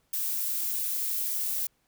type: noise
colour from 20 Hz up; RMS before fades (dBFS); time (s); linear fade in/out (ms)
violet; -30; 0.13-1.67; 5
effects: pink hiss -71 dBFS RMS until 1.87 s